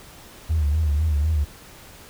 triangle tone with vibrato, 75.9 Hz, D#2, 42 cents flat, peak -14 dBFS, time 0.49-1.45 s, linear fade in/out 20 ms, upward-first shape sine, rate 4 Hz, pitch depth 96 cents each way, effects tanh soft clip ceiling -15 dBFS + pink hiss -45 dBFS RMS until 2.09 s

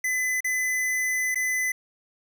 square tone with dropouts, 2014 Hz, B6, 33 cents sharp, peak -24 dBFS, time 0.04-1.72 s, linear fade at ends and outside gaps 5 ms, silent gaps 0.406-0.444 / 1.346-1.356 s, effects none

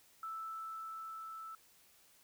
sine tone with level ramp, 1318.5 Hz, E6, in tune, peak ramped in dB -40 to -45 dBFS, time 0.23-1.55 s, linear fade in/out 2 ms, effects white hiss -66 dBFS RMS until 2.23 s

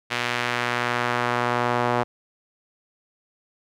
sawtooth tone with band-pass filter sweep, 121.4 Hz, B2, 29 cents flat, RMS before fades -24 dBFS, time 0.1-2.04 s, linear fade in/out 20 ms, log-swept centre 2400 to 860 Hz, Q 1.1, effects none

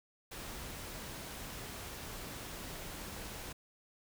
pink noise, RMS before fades -45 dBFS, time 0.31-3.53 s, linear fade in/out 10 ms, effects none

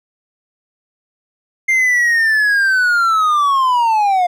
triangle linear sweep, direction down, 2108 to 698.5 Hz, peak -9 dBFS, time 1.68-4.27 s, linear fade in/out 10 ms, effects none

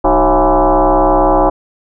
sine tone with frequency modulation, 138.6 Hz, C#3, in tune, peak -7 dBFS, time 0.04-1.5 s, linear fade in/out 10 ms, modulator 171 Hz, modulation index 5.3, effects none

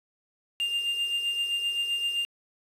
triangle tone with tremolo, 2801 Hz, F7, 4 cents sharp, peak -22 dBFS, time 0.6-2.25 s, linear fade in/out 0 ms, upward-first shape triangle, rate 7.7 Hz, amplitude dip 55%, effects resampled to 32000 Hz + 8-bit

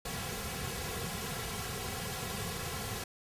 pink noise with comb filter, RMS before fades -38 dBFS, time 0.05-3.04 s, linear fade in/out 5 ms, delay 3.3 ms, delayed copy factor -0.95, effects resampled to 32000 Hz

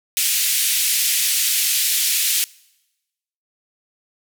white band-pass noise, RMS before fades -19 dBFS, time 0.17-2.44 s, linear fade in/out 0 ms, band 2200 to 15000 Hz, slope 24 dB/octave, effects noise-tail reverb RT60 1.0 s tail -24 dB re dry

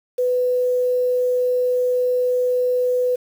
sine tone with quantisation, 498.3 Hz, B4, 15 cents sharp, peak -16 dBFS, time 0.18-3.16 s, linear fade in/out 10 ms, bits 7, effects none

